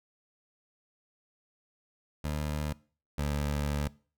20% pulse tone pair in turn, 75 / 72.65 Hz, D2 / D2, +37 / -18 cents, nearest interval minor second, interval 55 cents, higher first, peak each -26 / -24 dBFS, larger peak second, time 2.24-2.73 / 3.18-3.88 s, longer second, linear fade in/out 5 ms, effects noise-tail reverb RT60 0.4 s tail -21 dB re dry

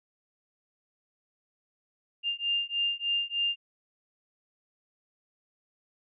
sine beating tone pair, 2800 / 2803.3 Hz, F7 / F7, +4 / +6 cents, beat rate 3.3 Hz, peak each -30 dBFS, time 2.23-3.56 s, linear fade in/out 50 ms, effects none

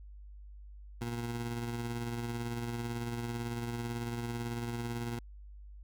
20% pulse tone with tremolo, 118.3 Hz, A#2, 26 cents sharp, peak -29 dBFS, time 1.01-5.19 s, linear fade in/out 5 ms, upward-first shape sine, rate 18 Hz, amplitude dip 35%, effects added 50 Hz sine -47 dBFS peak until 5.83 s

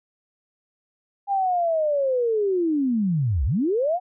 sine linear two-way sweep, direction down then up, 810 to 57.6 to 749 Hz, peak -19 dBFS, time 1.27-4 s, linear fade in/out 50 ms, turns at 3.45 s, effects none

